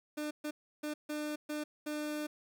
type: tone bursts at uneven times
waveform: 30% pulse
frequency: 300.3 Hz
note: D4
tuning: 39 cents sharp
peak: -33 dBFS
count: 6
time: 0.17-0.31 / 0.44-0.51 / 0.83-0.94 / 1.09-1.36 / 1.49-1.64 / 1.86-2.27 s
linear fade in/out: 10 ms
effects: none